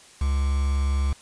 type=tone with quantisation; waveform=triangle; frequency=69.3 Hz; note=C#2; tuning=in tune; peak=-18 dBFS; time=0.21-1.13 s; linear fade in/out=5 ms; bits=6; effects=white hiss -50 dBFS RMS until 1.21 s + resampled to 22050 Hz